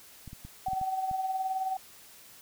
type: clicks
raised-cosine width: 5 ms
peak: -31 dBFS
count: 7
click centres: 0.277 / 0.331 / 0.45 / 0.684 / 0.733 / 0.814 / 1.113 s
type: tone with tremolo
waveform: sine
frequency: 760 Hz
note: F#5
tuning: 46 cents sharp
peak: -26 dBFS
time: 0.66-1.77 s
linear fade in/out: 5 ms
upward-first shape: triangle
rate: 19 Hz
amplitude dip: 60%
effects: white hiss -53 dBFS RMS until 2.41 s